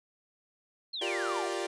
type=exponential sweep; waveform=sine; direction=down; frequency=4331 to 647 Hz; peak=-34 dBFS; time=0.93-1.48 s; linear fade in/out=10 ms
type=chord; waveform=sawtooth; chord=G minor seventh; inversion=third; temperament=equal; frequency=349.2 / 392 / 466.2 / 587.3 Hz; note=F4 / G4 / Bb4 / D5; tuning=0 / 0 / 0 / 0 cents; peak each=-32 / -32 / -36 / -34 dBFS; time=1.01-1.67 s; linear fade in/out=10 ms
effects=resampled to 22050 Hz